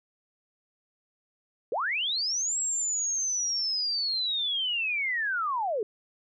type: linear two-way sweep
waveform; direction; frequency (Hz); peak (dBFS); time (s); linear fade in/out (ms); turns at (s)
sine; up then down; 392 to 7710 to 392; -26; 1.72-5.83; 2; 2.58
effects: none